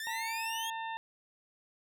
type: exponential sweep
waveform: sawtooth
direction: up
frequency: 1742 to 3322 Hz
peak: -34 dBFS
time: 0-0.7 s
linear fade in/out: 2 ms
type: harmonic tone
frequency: 900 Hz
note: A5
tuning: 39 cents sharp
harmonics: 1 / 2 / 3 / 4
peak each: -37 / -43 / -47 / -49 dBFS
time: 0.07-0.97 s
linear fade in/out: 0 ms
effects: none